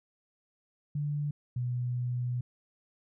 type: tone pair in turn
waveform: sine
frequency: 146.6 / 123.28 Hz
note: D3 / B2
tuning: -3 / -3 cents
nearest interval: minor third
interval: 300 cents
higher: first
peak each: -29 / -29 dBFS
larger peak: neither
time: 0.95-1.31 / 1.56-2.41 s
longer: second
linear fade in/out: 5 ms
effects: none